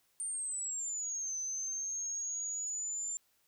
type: exponential two-way sweep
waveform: sine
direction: down then up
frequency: 9000 to 6110 to 7220 Hz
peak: -35 dBFS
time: 0.2-3.17 s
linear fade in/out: 0 ms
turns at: 1.37 s
effects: white hiss -73 dBFS RMS until 3.47 s